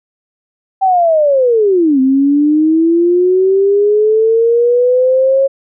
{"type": "linear two-way sweep", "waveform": "sine", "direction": "down then up", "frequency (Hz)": [781, 259.2, 547], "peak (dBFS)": -7, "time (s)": [0.81, 5.48], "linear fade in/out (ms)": 20, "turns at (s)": 2, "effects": []}